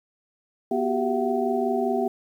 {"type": "tone cluster", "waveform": "sine", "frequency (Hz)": [243.3, 368.3, 393.3, 675, 751], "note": ["B3", "F#4", "G4", "E5", "F#5"], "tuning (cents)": [-26, -8, 6, 41, 26], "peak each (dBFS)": [-27, -33, -25, -29, -29], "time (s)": [0.71, 2.08], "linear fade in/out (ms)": 5, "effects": ["9-bit"]}